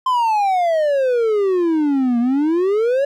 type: exponential two-way sweep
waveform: triangle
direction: down then up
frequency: 1046.5 to 232.6 to 572 Hz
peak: -12 dBFS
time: 0.06-3.05 s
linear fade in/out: 5 ms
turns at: 2.19 s
effects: none